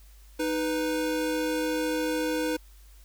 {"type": "tone pair together", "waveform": "square", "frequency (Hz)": [311.1, 493.9], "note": ["D#4", "B4"], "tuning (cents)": [0, 0], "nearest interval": "minor sixth", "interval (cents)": 800, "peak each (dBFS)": [-29, -30], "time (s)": [0.39, 2.57], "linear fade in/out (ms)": 10, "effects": ["added 50 Hz sine -49 dBFS peak until 3.04 s", "white hiss -60 dBFS RMS until 3.04 s"]}